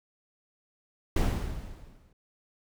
brown noise with exponential decay, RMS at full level -21 dBFS, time 1.16-2.13 s, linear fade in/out 5 ms, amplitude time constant 210 ms, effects none

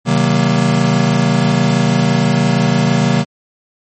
square chord, C half-diminished seventh, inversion none, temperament just, 130.81 / 156.98 / 188.37 / 235.5 Hz, C3 / Eb3 / Gb3 / Bb3, 0 / +16 / +31 / +18 cents, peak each -17 dBFS, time 0.05-3.25 s, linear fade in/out 50 ms, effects MP3 32 kbps

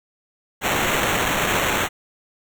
blue noise with sample-and-hold, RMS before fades -21 dBFS, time 0.61-1.89 s, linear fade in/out 50 ms, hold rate 4900 Hz, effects none

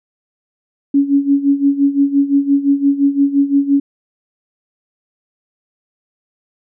sine tone with tremolo, 280.2 Hz, C#4, 19 cents sharp, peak -7 dBFS, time 0.94-3.8 s, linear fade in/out 5 ms, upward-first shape sine, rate 5.8 Hz, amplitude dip 80%, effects none

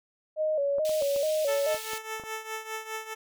sine tone with vibrato, 591 Hz, D5, 11 cents sharp, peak -24 dBFS, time 0.36-1.78 s, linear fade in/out 50 ms, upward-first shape square, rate 2.3 Hz, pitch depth 85 cents each way
clicks, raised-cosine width 1 ms, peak -29 dBFS, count 8, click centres 0.784 / 0.894 / 1.023 / 1.162 / 1.746 / 1.934 / 2.198 / 2.237 s
pink high-pass noise, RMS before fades -40 dBFS, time 0.85-1.98 s, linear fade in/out 0 ms, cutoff 2700 Hz, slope 24 dB/octave
10% pulse tone with tremolo, 440 Hz, A4, in tune, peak -23 dBFS, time 1.47-3.15 s, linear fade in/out 20 ms, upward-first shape triangle, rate 4.9 Hz, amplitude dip 80%
effects none

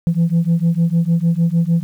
sine beating tone pair, 164.81 / 171.41 Hz, E3 / F3, 0 / -32 cents, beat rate 6.6 Hz, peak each -14 dBFS, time 0.07-1.83 s, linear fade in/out 0 ms, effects tanh soft clip ceiling -9 dBFS + 8-bit

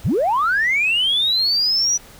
sine linear sweep, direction up, 50.2 to 5920 Hz, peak -14 dBFS, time 0.04-1.98 s, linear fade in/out 20 ms, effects tanh soft clip ceiling -11 dBFS + pink hiss -44 dBFS RMS until 2.19 s

